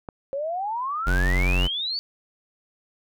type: click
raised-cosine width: 1 ms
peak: -20 dBFS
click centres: 0.088 s
type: exponential sweep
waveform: sine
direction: up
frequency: 535 to 4609 Hz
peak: -25 dBFS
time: 0.33-1.99 s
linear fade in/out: 0 ms
type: tone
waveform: square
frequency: 45.41 Hz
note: F#1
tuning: 32 cents flat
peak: -20 dBFS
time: 1.06-1.68 s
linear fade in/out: 20 ms
effects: none